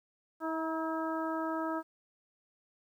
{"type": "harmonic tone with a mistuned harmonic", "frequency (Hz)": 322.1, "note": "E4", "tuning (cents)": -40, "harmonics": [1, 2, 3, 4, 5], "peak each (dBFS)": [-35, -38, -39, -39, -45], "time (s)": [0.4, 1.83], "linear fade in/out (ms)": 50, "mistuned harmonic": 3, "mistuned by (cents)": -21, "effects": ["11-bit"]}